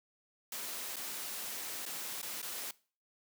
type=noise with dropouts; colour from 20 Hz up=white; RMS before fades=-41 dBFS; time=0.52-2.71 s; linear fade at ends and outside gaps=2 ms; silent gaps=0.959-0.966 / 1.854-1.862 / 2.216-2.228 / 2.417-2.427 s; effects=noise-tail reverb RT60 0.4 s tail -21 dB re dry + high-pass 200 Hz 12 dB/octave

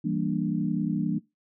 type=chord; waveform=sine; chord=E half-diminished seventh; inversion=none; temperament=equal; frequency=164.81 / 196 / 233.1 / 293.7 Hz; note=E3 / G3 / Bb3 / D4; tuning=0 / 0 / 0 / 0 cents; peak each=-30 dBFS; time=0.04-1.19 s; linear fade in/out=10 ms; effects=noise-tail reverb RT60 0.2 s tail -19 dB re dry

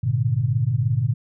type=chord; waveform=sine; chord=G# diminished; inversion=none; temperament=equal with one note detuned; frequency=103.83 / 120.58 / 146.83 Hz; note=G#2 / B2 / D3; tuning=0 / -41 / 0 cents; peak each=-24 / -20 / -25 dBFS; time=0.03-1.14 s; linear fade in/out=10 ms; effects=none

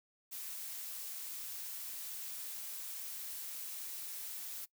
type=noise; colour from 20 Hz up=blue; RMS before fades=-44 dBFS; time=0.31-4.66 s; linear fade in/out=20 ms; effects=noise-tail reverb RT60 0.1 s tail -21 dB re dry

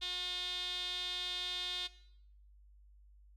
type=tone with band-pass filter; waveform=sawtooth; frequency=359.6 Hz; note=F#4; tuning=49 cents flat; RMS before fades=-39 dBFS; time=0.01-1.88 s; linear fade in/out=20 ms; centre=3600 Hz; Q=7.4; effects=noise-tail reverb RT60 0.7 s tail -17 dB re dry + added 50 Hz sine -58 dBFS peak until 3.36 s

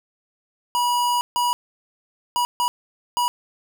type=tone bursts at uneven times; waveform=square; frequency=970 Hz; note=B5; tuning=31 cents flat; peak=-19 dBFS; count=5; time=0.75-1.21 / 1.36-1.53 / 2.36-2.45 / 2.6-2.68 / 3.17-3.28 s; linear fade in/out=0 ms; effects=none

